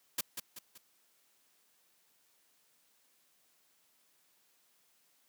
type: noise with echo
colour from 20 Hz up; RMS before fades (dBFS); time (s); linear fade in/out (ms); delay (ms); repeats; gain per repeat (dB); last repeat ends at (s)
white; -33; 0.18-0.21; 5; 190; 3; -7; 0.78
effects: white hiss -71 dBFS RMS until 5.28 s + high-pass 150 Hz 12 dB/octave